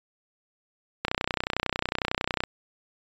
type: click train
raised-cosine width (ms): 0.3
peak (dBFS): -9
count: 44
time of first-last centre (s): 1.05-2.437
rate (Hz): 31
effects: resampled to 16000 Hz